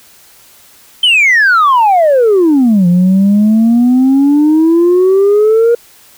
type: exponential two-way sweep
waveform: sine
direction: down then up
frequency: 3136 to 173.3 to 476.2 Hz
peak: -3 dBFS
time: 1.03-5.75 s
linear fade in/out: 5 ms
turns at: 2.87 s
effects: tanh soft clip ceiling -3 dBFS + white hiss -42 dBFS RMS until 6.17 s